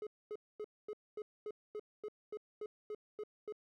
triangle tone bursts, 423 Hz, G#4, 32 cents sharp, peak -38 dBFS, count 13, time 0.02-3.524 s, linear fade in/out 2 ms, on 48 ms, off 240 ms, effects none

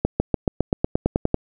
accelerating click train, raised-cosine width 2 ms, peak -4 dBFS, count 12, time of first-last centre 0.05-1.344 s, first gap 150 ms, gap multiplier 0.95, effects none

